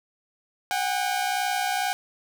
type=tone pair together; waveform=sawtooth; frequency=740 / 802.1 Hz; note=F#5 / G5; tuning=0 / +40 cents; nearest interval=minor second; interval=140 cents; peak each=-23 dBFS; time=0.71-1.93 s; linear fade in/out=0 ms; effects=none